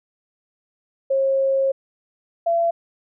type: tone pair in turn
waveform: sine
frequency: 540 / 676.8 Hz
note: C#5 / E5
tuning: -45 / +45 cents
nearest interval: major third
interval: 390 cents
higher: second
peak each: -16 dBFS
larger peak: neither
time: 1.1-1.72 / 2.46-2.71 s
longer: first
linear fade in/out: 10 ms
effects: none